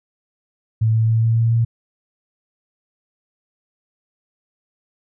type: tone with pitch steps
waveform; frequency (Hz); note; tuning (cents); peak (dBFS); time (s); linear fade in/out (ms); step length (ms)
sine; 111.1 / 112 / 112.91 / 113.83 / 114.75 / 115.68; A2 / A2 / A2 / A#2 / A#2 / A#2; +17 / +31 / +45 / -41 / -27 / -13; -13; 0.81-1.65; 10; 140
effects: none